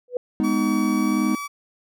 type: tone with exponential growth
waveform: sine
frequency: 493.9 Hz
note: B4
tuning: in tune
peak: -17 dBFS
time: 0.08-0.17 s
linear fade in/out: 2 ms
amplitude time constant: 19 ms
type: chord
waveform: triangle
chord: G# minor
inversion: none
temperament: just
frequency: 207.7 / 249.2 / 311.5 Hz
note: G#3 / B3 / D#4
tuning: 0 / +16 / +2 cents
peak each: -21 dBFS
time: 0.4-1.35 s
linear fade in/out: 0 ms
type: tone with pitch glide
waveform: 30% pulse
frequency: 1137 to 1146.2 Hz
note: C#6 to D6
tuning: +44 to -42 cents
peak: -26 dBFS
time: 0.43-1.48 s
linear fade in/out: 20 ms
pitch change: +14 cents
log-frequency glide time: 0.96-1.25 s
effects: none